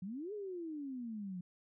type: exponential two-way sweep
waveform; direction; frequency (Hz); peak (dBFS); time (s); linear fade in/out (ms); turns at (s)
sine; up then down; 174.61 to 429.9 to 174.61; -40; 0.02-1.41; 5; 0.33
effects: none